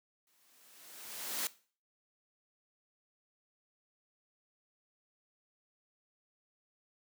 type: noise with exponential growth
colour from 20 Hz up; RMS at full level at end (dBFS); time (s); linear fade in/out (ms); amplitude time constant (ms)
white; -34; 0.27-1.47; 1; 260
effects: noise-tail reverb RT60 0.4 s tail -18 dB re dry + high-pass 200 Hz 12 dB/octave